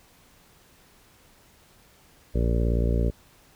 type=harmonic tone; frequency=58 Hz; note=A#1; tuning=8 cents flat; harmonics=1 / 2 / 3 / 4 / 5 / 6 / 7 / 8 / 9 / 10; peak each=-22 / -28 / -32 / -33 / -37 / -37 / -35 / -35 / -42 / -38 dBFS; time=2.34-3.11 s; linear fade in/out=20 ms; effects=pink hiss -57 dBFS RMS until 3.55 s